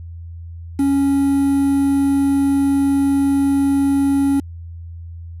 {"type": "tone with quantisation", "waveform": "triangle", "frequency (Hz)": 277.2, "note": "C#4", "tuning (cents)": 0, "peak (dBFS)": -11, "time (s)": [0.79, 4.4], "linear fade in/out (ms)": 5, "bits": 6, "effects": ["added 84 Hz sine -30 dBFS peak until 5.4 s", "resampled to 32000 Hz"]}